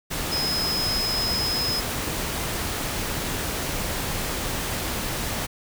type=tone in noise; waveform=sine; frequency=5100 Hz; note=D#8; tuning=42 cents sharp; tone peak=-24 dBFS; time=0.31-1.81 s; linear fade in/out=20 ms; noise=pink; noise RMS=-28 dBFS; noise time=0.1-5.47 s; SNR=+1 dB; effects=none